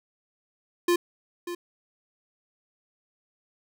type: tone with echo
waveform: square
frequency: 349.2 Hz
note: F4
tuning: in tune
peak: -20 dBFS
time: 0.88-0.96 s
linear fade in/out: 5 ms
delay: 590 ms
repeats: 1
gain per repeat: -12 dB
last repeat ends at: 1.55 s
effects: none